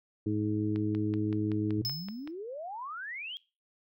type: harmonic tone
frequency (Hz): 105.8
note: G#2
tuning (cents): +33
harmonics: 1 / 2 / 3 / 4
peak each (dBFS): -33 / -35 / -30 / -39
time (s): 0.26-1.82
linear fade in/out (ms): 5
type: click train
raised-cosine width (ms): 0.3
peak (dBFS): -29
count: 9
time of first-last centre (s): 0.76-2.275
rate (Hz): 5.28
type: exponential sweep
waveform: sine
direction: up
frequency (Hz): 103.83 to 3329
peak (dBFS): -37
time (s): 1.78-3.37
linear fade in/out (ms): 0
type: tone with exponential decay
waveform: square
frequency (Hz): 5210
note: E8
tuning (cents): -21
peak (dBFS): -29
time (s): 1.85-2.31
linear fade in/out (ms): 0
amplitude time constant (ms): 98
effects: noise-tail reverb RT60 0.3 s tail -20 dB re dry